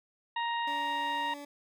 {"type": "harmonic tone", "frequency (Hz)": 936, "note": "A#5", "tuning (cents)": 7, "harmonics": [1, 2, 3, 4], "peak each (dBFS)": [-31, -37, -41, -43], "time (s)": [0.36, 1.34], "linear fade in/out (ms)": 5}
{"type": "tone", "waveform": "20% pulse", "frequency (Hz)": 287.6, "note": "D4", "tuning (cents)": -36, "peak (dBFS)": -37, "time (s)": [0.67, 1.45], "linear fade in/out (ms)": 5}
{"effects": []}